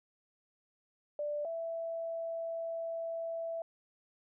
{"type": "tone pair in turn", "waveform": "sine", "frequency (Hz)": [590, 662.3], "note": ["D5", "E5"], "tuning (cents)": [8, 8], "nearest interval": "major second", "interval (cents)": 200, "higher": "second", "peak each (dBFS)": [-33, -35], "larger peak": "first", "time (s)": [[1.19, 1.45], [1.45, 3.62]], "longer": "second", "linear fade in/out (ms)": 2, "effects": []}